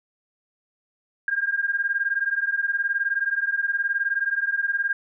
sine beating tone pair, 1600 / 1619 Hz, G6 / G#6, +35 / -45 cents, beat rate 19 Hz, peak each -25 / -24 dBFS, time 1.28-4.93 s, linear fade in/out 2 ms, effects none

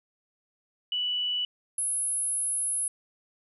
sine tone pair in turn, 2960 / 10594 Hz, F#7 / E9, 0 / +8 cents, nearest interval octave + minor seventh, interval 2208 cents, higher second, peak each -26 dBFS, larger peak neither, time 0.92-1.45 / 1.78-2.88 s, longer second, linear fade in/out 2 ms, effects none

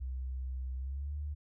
sine tone with pitch glide, 64.4 to 73.55 Hz, C2 to D2, -27 to +3 cents, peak -35 dBFS, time 0-1.35 s, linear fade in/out 20 ms, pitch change +230 cents, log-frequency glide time 0.77-1.15 s, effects none

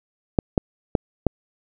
clicks, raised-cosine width 2 ms, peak -3 dBFS, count 4, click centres 0.388 / 0.578 / 0.952 / 1.267 s, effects none

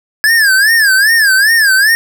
square tone with vibrato, 1678 Hz, G#6, 17 cents sharp, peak -7 dBFS, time 0.24-1.95 s, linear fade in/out 0 ms, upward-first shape sine, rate 2.5 Hz, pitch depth 170 cents each way, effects none

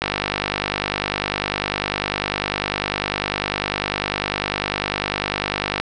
click train, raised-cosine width 0.3 ms, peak -3 dBFS, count 290, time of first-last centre 0.02-5.8 s, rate 50 Hz, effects none

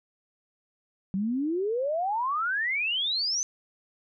sine exponential sweep, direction up, 185 to 6272 Hz, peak -25 dBFS, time 1.14-3.43 s, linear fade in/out 0 ms, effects none

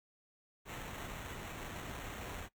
pink noise with sample-and-hold, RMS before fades -45 dBFS, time 0.65-2.49 s, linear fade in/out 50 ms, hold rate 4900 Hz, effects noise-tail reverb RT60 0.1 s tail -18 dB re dry

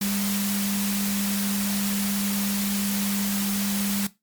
sine tone in noise, 200.1 Hz, G3, 36 cents sharp, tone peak -25 dBFS, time 0.01-4.07 s, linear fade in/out 5 ms, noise white, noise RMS -29 dBFS, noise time 0.01-4.07 s, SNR +1 dB, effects noise-tail reverb RT60 0.2 s tail -17 dB re dry + MP3 96 kbps

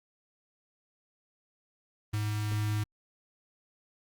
square tone with notch filter, 105.8 Hz, G#2, 33 cents sharp, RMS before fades -30 dBFS, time 2.13-2.84 s, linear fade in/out 10 ms, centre 540 Hz, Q 0.69, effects Opus 24 kbps

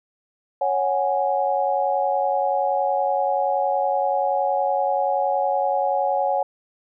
sine chord, C# suspended fourth, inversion none, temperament equal, 554.4 / 740 / 830.6 Hz, C#5 / F#5 / G#5, 0 / 0 / 0 cents, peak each -23 dBFS, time 0.61-6.43 s, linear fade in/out 5 ms, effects none

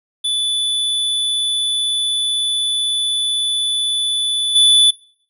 square tone with level steps, 3478 Hz, A7, 21 cents flat, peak -17 / -9 dBFS, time 0.24-4.91 s, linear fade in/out 10 ms, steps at 4.55 s, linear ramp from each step 10 ms, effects noise-tail reverb RT60 0.6 s tail -24 dB re dry + resampled to 32000 Hz

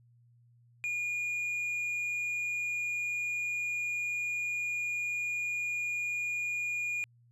sine tone with hard clipping, 2433 Hz, D#7, 39 cents flat, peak -32 dBFS, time 0.84-7.04 s, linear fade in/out 0 ms, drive 3 dB, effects added 119 Hz sine -60 dBFS peak until 7.31 s + resampled to 32000 Hz

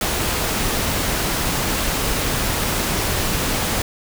pink noise, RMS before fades -21 dBFS, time 0.01-3.82 s, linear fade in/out 2 ms, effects none

